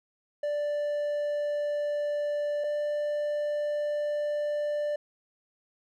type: tone pair in turn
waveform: triangle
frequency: 587.3 / 591 Hz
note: D5 / D5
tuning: 0 / +11 cents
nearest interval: unison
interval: 11 cents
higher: second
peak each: -25 dBFS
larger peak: neither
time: 0.43-2.64 / 2.64-4.96 s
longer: second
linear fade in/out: 5 ms
effects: none